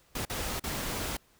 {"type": "noise with dropouts", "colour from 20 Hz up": "pink", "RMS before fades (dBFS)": -34, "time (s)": [0.15, 1.17], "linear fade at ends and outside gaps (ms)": 5, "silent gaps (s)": [[0.252, 0.297], [0.597, 0.638]], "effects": ["pink hiss -64 dBFS RMS until 1.39 s"]}